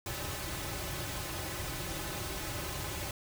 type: noise with comb filter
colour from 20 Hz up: pink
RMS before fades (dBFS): -38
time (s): 0.06-3.11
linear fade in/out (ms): 2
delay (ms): 4.3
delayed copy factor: -0.75
effects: none